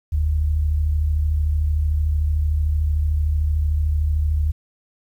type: tone pair together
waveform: sine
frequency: 42.65 / 76 Hz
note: F1 / D#2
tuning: -40 / -40 cents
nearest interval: minor seventh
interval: 1000 cents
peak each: -25 / -17 dBFS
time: 0.12-4.52 s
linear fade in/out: 10 ms
effects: 9-bit